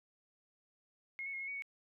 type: tone with pitch steps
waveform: sine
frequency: 2158 / 2210 / 2153 / 2174 / 2249 / 2221 Hz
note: C#7 / C#7 / C7 / C#7 / C#7 / C#7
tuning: -47 / -6 / +49 / -34 / +24 / +3 cents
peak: -39 dBFS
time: 1.19-1.622 s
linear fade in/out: 0 ms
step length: 72 ms
effects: none